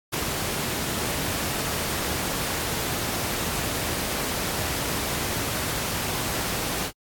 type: noise with ADSR envelope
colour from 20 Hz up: pink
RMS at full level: -24 dBFS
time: 0.12-6.92 s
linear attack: 21 ms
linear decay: 4 ms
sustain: -3 dB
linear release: 68 ms
effects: high-pass 60 Hz 12 dB/octave + AAC 64 kbps